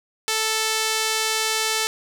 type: tone with band-pass filter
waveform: sawtooth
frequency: 440 Hz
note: A4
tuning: in tune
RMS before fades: -23 dBFS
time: 0.28-1.87 s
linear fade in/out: 0 ms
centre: 5600 Hz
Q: 0.65
effects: 7-bit